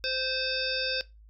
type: harmonic tone with a mistuned harmonic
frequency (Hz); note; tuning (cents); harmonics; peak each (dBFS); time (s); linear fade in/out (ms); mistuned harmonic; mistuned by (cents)
520; C5; -11; 1 / 3 / 5 / 7 / 9 / 10; -35 / -35 / -35 / -35 / -35 / -35; 0.04-1.01; 0; 10; +23
effects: noise-tail reverb RT60 0.2 s tail -17 dB re dry + added 53 Hz sine -50 dBFS peak until 1.29 s